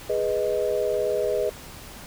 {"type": "chord", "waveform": "sine", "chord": "G# minor", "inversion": "none", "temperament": "equal", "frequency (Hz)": [415.3, 493.9, 622.3], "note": ["G#4", "B4", "D#5"], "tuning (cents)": [0, 0, 0], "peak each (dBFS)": -26, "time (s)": [0.09, 1.5], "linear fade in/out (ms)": 10, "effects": ["pink hiss -42 dBFS RMS until 2.06 s"]}